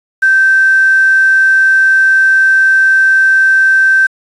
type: tone with quantisation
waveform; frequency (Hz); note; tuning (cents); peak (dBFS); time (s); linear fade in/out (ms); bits
sine; 1556; G6; -13; -5; 0.22-4.07; 10; 5
effects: resampled to 24000 Hz